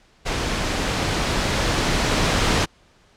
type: noise with level ramp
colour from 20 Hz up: pink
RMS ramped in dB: -24 to -18 dBFS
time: 0.25-2.66 s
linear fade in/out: 20 ms
effects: pink hiss -56 dBFS RMS until 3.16 s + low-pass 6000 Hz 12 dB/octave